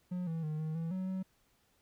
triangle tone with pitch steps, 180.1 / 163.3 / 153.8 / 156.9 / 164.5 / 186.8 / 188.3 Hz, F#3 / E3 / D#3 / D#3 / E3 / F#3 / F#3, -46 / -16 / -20 / +15 / -3 / +17 / +31 cents, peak -32 dBFS, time 0.11-1.23 s, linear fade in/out 10 ms, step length 160 ms, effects pink hiss -72 dBFS RMS until 1.81 s

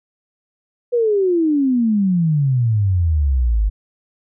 sine exponential sweep, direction down, 493.9 to 49.12 Hz, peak -13 dBFS, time 0.92-3.7 s, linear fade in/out 20 ms, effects none

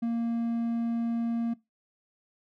triangle tone, 232.3 Hz, A#3, 6 cents flat, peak -24 dBFS, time 0.02-1.54 s, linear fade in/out 10 ms, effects noise-tail reverb RT60 0.2 s tail -20 dB re dry

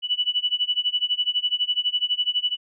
sine tone with tremolo, 2960 Hz, F#7, in tune, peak -17 dBFS, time 0.02-2.57 s, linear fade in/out 50 ms, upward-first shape sine, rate 12 Hz, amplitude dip 95%, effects none

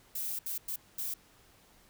violet noise bursts at uneven times, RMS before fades -36 dBFS, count 4, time 0.15-0.39 / 0.46-0.58 / 0.68-0.76 / 0.98-1.14 s, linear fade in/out 5 ms, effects pink hiss -62 dBFS RMS until 1.89 s

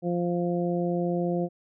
harmonic tone, 174.61 Hz, F3, in tune, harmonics 1 / 2 / 3 / 4, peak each -27 / -29 / -31 / -35 dBFS, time 0.02-1.49 s, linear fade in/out 50 ms, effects none

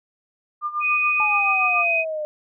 sine tone with tremolo, 1200 Hz, D6, 37 cents sharp, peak -20 dBFS, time 0.61-1.86 s, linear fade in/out 50 ms, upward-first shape sine, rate 7 Hz, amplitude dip 80%
sine tone with pitch glide, 2489 to 2509 Hz, D#7 to D#7, 0 to +14 cents, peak -18 dBFS, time 0.8-2.05 s, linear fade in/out 50 ms, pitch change +14 cents, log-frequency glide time 1.12-1.5 s
sine exponential sweep, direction down, 863 to 600 Hz, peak -24 dBFS, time 1.2-2.25 s, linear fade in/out 0 ms
effects none

